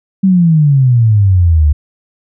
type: exponential sweep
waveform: sine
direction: down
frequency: 196 to 71.7 Hz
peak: -5 dBFS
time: 0.23-1.73 s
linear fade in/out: 10 ms
effects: none

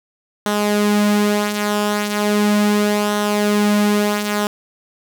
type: tone with flanger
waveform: sawtooth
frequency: 207.7 Hz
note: G#3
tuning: in tune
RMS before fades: -17 dBFS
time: 0.46-4.47 s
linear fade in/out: 0 ms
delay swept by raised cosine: 0.41 to 5.31 ms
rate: 0.37 Hz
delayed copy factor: -0.5
effects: none

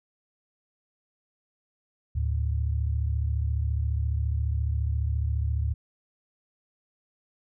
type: tone pair together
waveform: sine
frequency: 73.8 / 108.3 Hz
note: D2 / A2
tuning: +9 / -27 cents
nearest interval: perfect fifth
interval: 664 cents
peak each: -25 / -29 dBFS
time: 2.15-5.74 s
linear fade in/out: 10 ms
effects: none

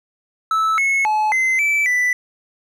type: tone with pitch steps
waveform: triangle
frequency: 1309 / 2187 / 857 / 2060 / 2317 / 1983 Hz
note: E6 / C#7 / A5 / C7 / D7 / B6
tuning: -13 / -24 / -46 / -28 / -24 / +7 cents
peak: -13 dBFS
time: 0.51-2.13 s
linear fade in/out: 2 ms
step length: 270 ms
effects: none

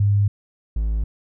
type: tone pair in turn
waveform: sine / triangle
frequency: 101.6 / 53.82 Hz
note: G#2 / A1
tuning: -38 / -38 cents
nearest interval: major seventh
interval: 1100 cents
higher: first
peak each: -14 / -17 dBFS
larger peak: first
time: 0-0.28 / 0.76-1.04 s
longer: neither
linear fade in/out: 5 ms
effects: none

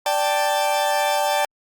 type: chord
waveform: 40% pulse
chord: D suspended fourth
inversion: none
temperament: equal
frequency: 587.3 / 784 / 880 Hz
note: D5 / G5 / A5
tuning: 0 / 0 / 0 cents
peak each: -22 dBFS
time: 0.06-1.45 s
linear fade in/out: 2 ms
effects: Opus 48 kbps

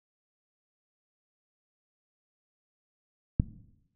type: click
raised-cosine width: 5 ms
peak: -9 dBFS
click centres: 3.399 s
effects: noise-tail reverb RT60 0.9 s tail -17 dB re dry

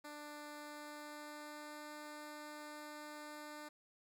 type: tone with pitch glide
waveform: 10% pulse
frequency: 296.3 to 299.4 Hz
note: D4 to D4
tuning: +15 to +33 cents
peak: -40 dBFS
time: 0.04-3.69 s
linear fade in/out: 10 ms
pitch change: +18 cents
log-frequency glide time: 0.56-1.89 s
effects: none

